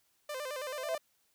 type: tone with vibrato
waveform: sawtooth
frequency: 554.4 Hz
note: C#5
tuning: in tune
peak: -33 dBFS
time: 0.29-0.98 s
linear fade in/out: 5 ms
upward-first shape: square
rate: 9.2 Hz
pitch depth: 120 cents each way
type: tone with exponential growth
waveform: sine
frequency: 657 Hz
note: E5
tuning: 6 cents flat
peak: -28 dBFS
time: 0.65-0.95 s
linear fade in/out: 1 ms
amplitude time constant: 65 ms
effects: white hiss -73 dBFS RMS until 1.34 s